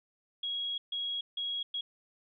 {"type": "tone bursts at uneven times", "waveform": "sine", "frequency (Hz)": 3310, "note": "G#7", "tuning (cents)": -6, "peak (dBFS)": -32, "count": 4, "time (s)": [[0.43, 0.78], [0.92, 1.21], [1.37, 1.63], [1.74, 1.81]], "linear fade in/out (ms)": 5, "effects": []}